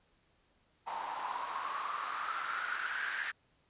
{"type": "noise with band-pass filter sweep", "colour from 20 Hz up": "white", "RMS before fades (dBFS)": -38, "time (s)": [0.86, 3.32], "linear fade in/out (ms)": 20, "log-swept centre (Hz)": [870, 1700], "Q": 7.2, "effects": ["pink hiss -72 dBFS RMS until 3.69 s", "resampled to 8000 Hz"]}